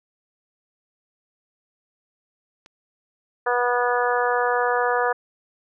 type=click; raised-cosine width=0.2 ms; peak=-28 dBFS; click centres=2.661 s
type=harmonic tone; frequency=244.2 Hz; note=B3; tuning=19 cents flat; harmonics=2 / 3 / 4 / 5 / 6 / 7; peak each=-23 / -25 / -26 / -27 / -28 / -28 dBFS; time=3.46-5.13 s; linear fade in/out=10 ms
effects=none